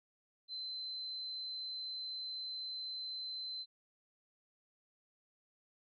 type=tone; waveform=sine; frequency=4068 Hz; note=C8; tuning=50 cents flat; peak=-40 dBFS; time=0.48-3.66 s; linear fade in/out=50 ms; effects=none